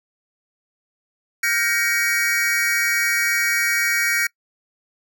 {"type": "chord", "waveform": "square", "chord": "G half-diminished seventh", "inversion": "third", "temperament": "just", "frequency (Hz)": [1411.2, 1568, 1881.6, 2258], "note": ["F6", "G6", "Bb6", "Db7"], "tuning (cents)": [18, 0, 16, 31], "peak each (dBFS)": [-27, -27, -23, -23], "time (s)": [1.43, 4.27], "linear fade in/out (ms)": 5, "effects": ["noise-tail reverb RT60 0.1 s tail -24 dB re dry"]}